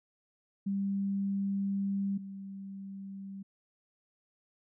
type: tone pair in turn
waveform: sine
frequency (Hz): 197.4 / 195.36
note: G3 / G3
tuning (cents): +12 / -6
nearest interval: unison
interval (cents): 18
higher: first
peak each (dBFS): -29 / -40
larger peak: first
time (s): 0.66-2.18 / 2.18-3.43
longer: first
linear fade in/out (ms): 10
effects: none

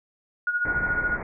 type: tone with tremolo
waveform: sine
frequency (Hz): 1444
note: F#6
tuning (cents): -43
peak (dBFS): -20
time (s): 0.47-1.17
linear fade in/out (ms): 2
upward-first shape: sine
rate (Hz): 14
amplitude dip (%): 65
type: low-pass noise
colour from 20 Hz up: pink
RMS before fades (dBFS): -33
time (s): 0.65-1.23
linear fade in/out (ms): 2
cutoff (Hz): 2200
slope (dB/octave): 96
effects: none

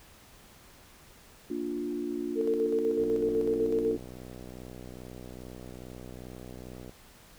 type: chord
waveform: sine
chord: Bb major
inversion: none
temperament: equal with one note detuned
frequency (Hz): 233.1 / 293.7 / 352.9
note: Bb3 / D4 / F4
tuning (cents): 0 / 0 / +18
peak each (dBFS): -38 / -34 / -34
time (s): 1.5-3.97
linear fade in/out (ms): 5
type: tone with tremolo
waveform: sine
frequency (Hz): 449.6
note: A4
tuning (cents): +37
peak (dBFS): -24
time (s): 2.35-3.98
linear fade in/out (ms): 50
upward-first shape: square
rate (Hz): 8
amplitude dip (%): 45
type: click train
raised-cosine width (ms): 2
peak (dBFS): -31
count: 244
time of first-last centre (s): 3-6.894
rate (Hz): 62.4
effects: pink hiss -55 dBFS RMS until 7.38 s

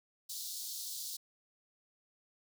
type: high-pass noise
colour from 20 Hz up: pink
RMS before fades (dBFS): -42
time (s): 0.29-1.17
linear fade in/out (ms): 10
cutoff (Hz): 3800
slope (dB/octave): 48
effects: none

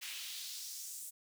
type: noise with high-pass filter sweep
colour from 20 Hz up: pink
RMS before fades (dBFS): -45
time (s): 0.01-1.11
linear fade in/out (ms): 20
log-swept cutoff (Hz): 2400 to 8800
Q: 1.8
effects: none

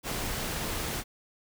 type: noise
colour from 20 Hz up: pink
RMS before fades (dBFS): -33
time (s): 0.03-1.04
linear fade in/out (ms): 50
effects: none

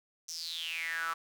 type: tone with high-pass filter sweep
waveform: sawtooth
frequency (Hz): 164.81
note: E3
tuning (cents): 0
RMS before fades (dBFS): -37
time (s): 0.28-1.14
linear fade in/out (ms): 10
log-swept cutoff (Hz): 6000 to 1200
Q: 9.2
effects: none

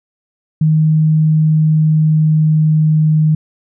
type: tone with pitch glide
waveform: sine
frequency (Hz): 156.2 to 155.12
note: D#3 to D#3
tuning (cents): +7 to -5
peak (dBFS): -8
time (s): 0.61-3.35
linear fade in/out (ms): 5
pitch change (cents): -12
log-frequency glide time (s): 1.01-3.23
effects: none

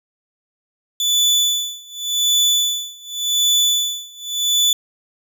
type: tone with tremolo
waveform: 30% pulse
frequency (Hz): 3478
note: A7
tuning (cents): -21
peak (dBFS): -10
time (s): 1-4.73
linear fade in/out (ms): 2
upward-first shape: sine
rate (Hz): 0.88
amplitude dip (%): 95
effects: none

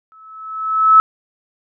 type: tone with exponential growth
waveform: sine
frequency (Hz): 1300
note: E6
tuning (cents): -24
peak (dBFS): -3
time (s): 0.12-1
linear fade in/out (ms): 0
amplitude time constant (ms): 190
effects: none

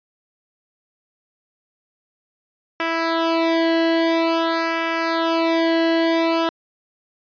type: tone with flanger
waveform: sawtooth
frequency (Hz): 329.6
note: E4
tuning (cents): 0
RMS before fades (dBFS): -19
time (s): 2.8-6.49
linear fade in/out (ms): 0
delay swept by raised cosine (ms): 0.24 to 0.83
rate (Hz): 0.49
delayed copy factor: -0.95
effects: resampled to 11025 Hz

